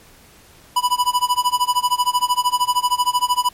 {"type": "tone with tremolo", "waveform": "square", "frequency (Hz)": 987.8, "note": "B5", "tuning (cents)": 0, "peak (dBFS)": -13, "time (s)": [0.76, 3.49], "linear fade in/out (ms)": 5, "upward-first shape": "sine", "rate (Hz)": 13, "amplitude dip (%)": 95, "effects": ["pink hiss -48 dBFS RMS until 3.53 s", "MP3 64 kbps"]}